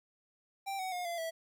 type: tone with pitch steps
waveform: square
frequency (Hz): 784 / 749.5 / 716.4 / 684.9 / 654.7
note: G5 / F#5 / F5 / F5 / E5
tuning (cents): 0 / +22 / +44 / -34 / -12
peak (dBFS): -36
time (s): 0.66-1.31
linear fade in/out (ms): 20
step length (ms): 130
effects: 12-bit